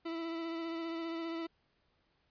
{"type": "tone with vibrato", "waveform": "40% pulse", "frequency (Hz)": 330.7, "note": "E4", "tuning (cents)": 6, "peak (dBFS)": -36, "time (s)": [0.05, 1.47], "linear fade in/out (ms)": 10, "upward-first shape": "triangle", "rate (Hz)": 15, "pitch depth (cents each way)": 27, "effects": ["pink hiss -75 dBFS RMS until 2.3 s", "resampled to 11025 Hz"]}